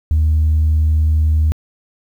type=tone; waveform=sine; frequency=77.78 Hz; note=D#2; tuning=in tune; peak=-9 dBFS; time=0.11-1.52 s; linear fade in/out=0 ms; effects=tanh soft clip ceiling -8 dBFS + 8-bit